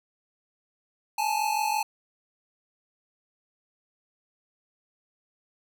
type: tone pair together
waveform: square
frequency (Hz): 837 / 883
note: G#5 / A5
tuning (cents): +13 / +6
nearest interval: minor second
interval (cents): 93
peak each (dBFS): -28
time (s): 1.18-1.83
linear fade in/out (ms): 5
effects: none